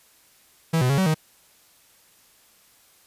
45% pulse tone with pitch steps, 163.1 / 126.3 / 138.8 / 189.3 / 156.6 Hz, E3 / B2 / C#3 / F#3 / D#3, -18 / +39 / +3 / +40 / +11 cents, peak -18 dBFS, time 0.73-1.145 s, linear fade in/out 10 ms, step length 83 ms, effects white hiss -57 dBFS RMS until 3.06 s + resampled to 32000 Hz

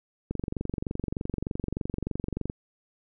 click train, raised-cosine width 3 ms, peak -17 dBFS, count 52, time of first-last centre 0.31-2.499 s, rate 23.3 Hz, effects none

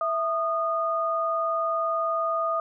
sine tone pair together, 659.3 / 1229.2 Hz, E5 / D#6, 0 / -21 cents, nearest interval major seventh, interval 1079 cents, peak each -27 / -25 dBFS, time 0.01-2.6 s, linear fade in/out 2 ms, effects none

